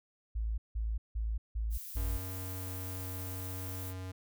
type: tone bursts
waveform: sine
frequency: 54.9 Hz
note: A1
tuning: 3 cents flat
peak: -31 dBFS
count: 5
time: 0.35-2.18 s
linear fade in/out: 10 ms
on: 230 ms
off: 170 ms
type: noise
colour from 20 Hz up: violet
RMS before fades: -45 dBFS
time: 1.7-3.94 s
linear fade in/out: 50 ms
type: tone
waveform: square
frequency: 93 Hz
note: F#2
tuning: 9 cents sharp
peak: -40 dBFS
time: 1.96-4.12 s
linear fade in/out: 10 ms
effects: none

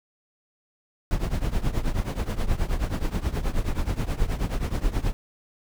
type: noise with tremolo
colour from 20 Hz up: brown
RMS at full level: -21 dBFS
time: 1.11-5.13 s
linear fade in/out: 0 ms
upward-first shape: triangle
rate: 9.4 Hz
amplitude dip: 90%
effects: none

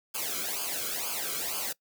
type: noise with flanger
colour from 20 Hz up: white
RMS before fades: -33 dBFS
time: 0.14-1.73 s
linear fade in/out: 10 ms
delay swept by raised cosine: 0.52 to 1.12 ms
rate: 2.1 Hz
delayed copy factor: -0.85
effects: noise-tail reverb RT60 0.1 s tail -22 dB re dry

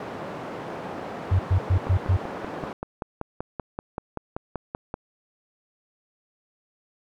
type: band-pass noise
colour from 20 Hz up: white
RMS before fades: -35 dBFS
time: 0-2.73 s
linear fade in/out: 2 ms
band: 130 to 790 Hz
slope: 12 dB/octave
type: tone bursts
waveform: sine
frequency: 92.5 Hz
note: F#2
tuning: in tune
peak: -16 dBFS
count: 5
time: 1.31-2.17 s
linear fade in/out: 10 ms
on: 84 ms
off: 110 ms
type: click train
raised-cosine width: 1 ms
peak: -16 dBFS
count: 17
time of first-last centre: 1.87-4.941 s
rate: 5.21 Hz
effects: none

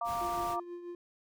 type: chord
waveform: sine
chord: Bb major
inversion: second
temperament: equal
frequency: 698.5 / 932.3 / 1174.7 Hz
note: F5 / Bb5 / D6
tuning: 0 / 0 / 0 cents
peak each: -35 / -38 / -35 dBFS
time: 0.01-0.6 s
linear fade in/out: 5 ms
type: noise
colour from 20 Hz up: pink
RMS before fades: -45 dBFS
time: 0.04-0.57 s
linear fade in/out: 50 ms
type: tone with tremolo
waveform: triangle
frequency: 349.2 Hz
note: F4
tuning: in tune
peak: -36 dBFS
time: 0.21-0.95 s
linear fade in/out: 2 ms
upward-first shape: triangle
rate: 6.2 Hz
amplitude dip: 60%
effects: none

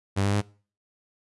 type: tone with pitch steps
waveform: sawtooth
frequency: 98.6 / 100.56 / 102.55 Hz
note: G2 / G2 / G#2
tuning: +11 / +45 / -21 cents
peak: -18 dBFS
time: 0.16-0.418 s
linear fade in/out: 20 ms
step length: 86 ms
effects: noise-tail reverb RT60 0.4 s tail -22 dB re dry + resampled to 24000 Hz

